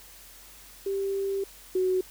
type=tone pair in turn; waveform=sine; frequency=392 / 371.2 Hz; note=G4 / F#4; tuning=0 / +6 cents; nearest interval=minor second; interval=94 cents; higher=first; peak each=-26 / -22 dBFS; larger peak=second; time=0.86-1.44 / 1.75-2.01 s; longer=first; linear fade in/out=5 ms; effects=added 46 Hz sine -56 dBFS peak until 2.1 s + white hiss -50 dBFS RMS until 2.1 s